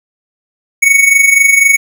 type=tone with amplitude modulation; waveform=square; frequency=2225 Hz; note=C#7; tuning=6 cents sharp; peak=-3 dBFS; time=0.82-1.77 s; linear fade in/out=10 ms; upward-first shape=sine; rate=24 Hz; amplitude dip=65%; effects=7-bit